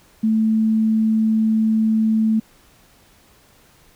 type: tone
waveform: sine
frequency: 220 Hz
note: A3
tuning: in tune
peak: -14 dBFS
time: 0.23-2.4 s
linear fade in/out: 10 ms
effects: pink hiss -53 dBFS RMS until 3.95 s